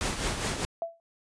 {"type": "noise with tremolo", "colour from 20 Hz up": "pink", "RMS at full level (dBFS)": -28, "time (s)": [0.01, 0.65], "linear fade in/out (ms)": 0, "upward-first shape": "triangle", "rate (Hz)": 4.9, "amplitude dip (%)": 60}
{"type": "tone with exponential decay", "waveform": "sine", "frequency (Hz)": 669, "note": "E5", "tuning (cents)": 25, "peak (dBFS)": -25, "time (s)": [0.82, 1], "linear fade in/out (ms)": 1, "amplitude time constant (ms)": 37}
{"effects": ["resampled to 22050 Hz"]}